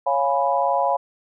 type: chord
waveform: sine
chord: C# dominant seventh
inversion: none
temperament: equal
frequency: 554.4 / 698.5 / 830.6 / 987.8 Hz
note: C#5 / E#5 / G#5 / B5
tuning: 0 / 0 / 0 / 0 cents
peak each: -23 dBFS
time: 0.06-0.97 s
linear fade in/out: 10 ms
effects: none